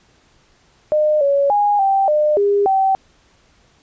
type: tone with pitch steps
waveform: sine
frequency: 608 / 561 / 823 / 781 / 603 / 404.8 / 771 Hz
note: D#5 / C#5 / G#5 / G5 / D5 / G#4 / G5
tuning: -40 / +21 / -16 / -7 / +46 / -44 / -29 cents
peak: -12 dBFS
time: 0.92-2.95 s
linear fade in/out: 0 ms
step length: 290 ms
effects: pink hiss -55 dBFS RMS until 3.82 s + resampled to 16000 Hz